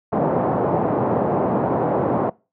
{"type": "band-pass noise", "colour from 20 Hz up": "white", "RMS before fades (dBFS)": -20, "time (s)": [0.12, 2.3], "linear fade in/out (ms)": 10, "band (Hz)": [110, 820], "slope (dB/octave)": 24, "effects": ["noise-tail reverb RT60 0.3 s tail -24 dB re dry"]}